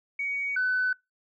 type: tone pair in turn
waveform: sine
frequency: 2247 / 1504.9 Hz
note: C#7 / F#6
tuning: +23 / +29 cents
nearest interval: perfect fifth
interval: 694 cents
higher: first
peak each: -27 / -22 dBFS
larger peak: second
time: 0.19-0.56 / 0.56-0.93 s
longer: neither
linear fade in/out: 5 ms
effects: noise-tail reverb RT60 0.2 s tail -25 dB re dry + tanh soft clip ceiling -19 dBFS

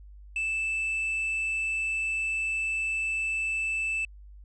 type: tone with quantisation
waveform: triangle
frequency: 2637 Hz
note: E7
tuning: in tune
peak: -25 dBFS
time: 0.36-4.05 s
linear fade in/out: 2 ms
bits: 9
effects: added 50 Hz sine -45 dBFS peak until 4.44 s + resampled to 24000 Hz

